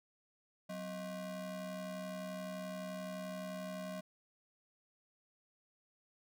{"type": "ring-modulated tone", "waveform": "square", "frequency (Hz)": 220.9, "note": "A3", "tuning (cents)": 7, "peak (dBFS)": -39, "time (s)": [0.69, 4.01], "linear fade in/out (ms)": 10, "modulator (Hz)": 406, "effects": []}